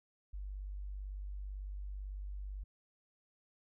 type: tone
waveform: sine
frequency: 49 Hz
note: G1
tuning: in tune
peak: -40 dBFS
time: 0.33-2.64 s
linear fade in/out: 10 ms
effects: none